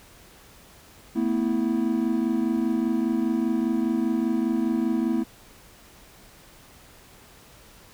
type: tone cluster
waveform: triangle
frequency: 224.4 / 249.4 / 328 Hz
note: A3 / B3 / E4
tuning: +34 / +17 / -9 cents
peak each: -24 dBFS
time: 1.15-5.24 s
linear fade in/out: 20 ms
effects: pink hiss -51 dBFS RMS until 7.93 s